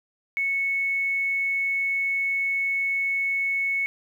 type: tone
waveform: sine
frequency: 2207 Hz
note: C#7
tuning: 8 cents flat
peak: -22 dBFS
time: 0.37-3.86 s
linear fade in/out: 0 ms
effects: 9-bit